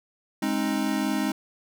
square chord, Ab major, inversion none, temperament equal with one note detuned, 207.7 / 266.5 / 311.1 Hz, Ab3 / C4 / Eb4, 0 / +32 / 0 cents, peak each -29 dBFS, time 0.42-1.32 s, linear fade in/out 5 ms, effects none

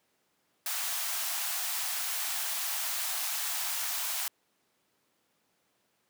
white high-pass noise, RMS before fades -33 dBFS, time 0.66-4.28 s, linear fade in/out 2 ms, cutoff 640 Hz, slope 96 dB/octave, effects pink hiss -73 dBFS RMS until 6.09 s + high-pass 200 Hz 12 dB/octave

